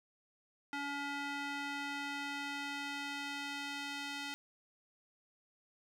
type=tone with band-pass filter sweep; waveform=square; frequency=283.8 Hz; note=C#4; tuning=41 cents sharp; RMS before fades=-41 dBFS; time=0.73-4.34 s; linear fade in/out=0 ms; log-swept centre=1700 to 3100 Hz; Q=0.95; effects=none